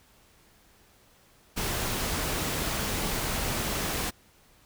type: noise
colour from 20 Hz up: pink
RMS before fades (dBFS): -30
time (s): 1.56-4.11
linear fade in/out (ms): 20
effects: pink hiss -60 dBFS RMS until 4.65 s